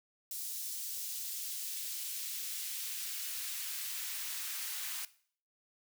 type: noise with high-pass filter sweep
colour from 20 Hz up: white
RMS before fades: -40 dBFS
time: 0.31-5.05 s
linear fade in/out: 2 ms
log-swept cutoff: 5400 to 1300 Hz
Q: 0.77
effects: noise-tail reverb RT60 0.5 s tail -17 dB re dry